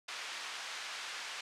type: band-pass noise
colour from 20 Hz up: pink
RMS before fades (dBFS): -43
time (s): 0.08-1.41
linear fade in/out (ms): 5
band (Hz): 1300 to 5600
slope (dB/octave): 12
effects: low-pass 10000 Hz 12 dB/octave